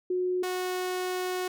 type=tone pair in turn; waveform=sine / sawtooth; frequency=364.2 / 366.3 Hz; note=F#4 / F#4; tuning=-27 / -17 cents; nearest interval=unison; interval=10 cents; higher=second; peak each=-25 dBFS; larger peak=neither; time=0.1-0.43 / 0.43-1.48 s; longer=second; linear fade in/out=5 ms; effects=none